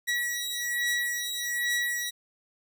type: beating tone pair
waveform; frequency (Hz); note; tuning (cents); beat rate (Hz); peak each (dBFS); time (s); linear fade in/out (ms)
sawtooth; 1927 / 1928.2; B6 / B6; -43 / -42; 1.2; -27; 0.07-2.11; 20
effects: none